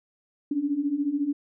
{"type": "beating tone pair", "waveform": "sine", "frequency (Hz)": [277.2, 291.2], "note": ["C#4", "D4"], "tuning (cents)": [0, -15], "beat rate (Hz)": 14, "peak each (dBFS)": [-29, -25], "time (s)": [0.51, 1.33], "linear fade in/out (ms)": 5, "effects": []}